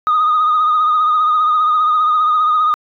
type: tone with vibrato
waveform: sine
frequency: 1239 Hz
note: D#6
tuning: 8 cents flat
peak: -9 dBFS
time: 0.07-2.74 s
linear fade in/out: 0 ms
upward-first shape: sine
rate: 15 Hz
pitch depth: 42 cents each way
effects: tanh soft clip ceiling -8 dBFS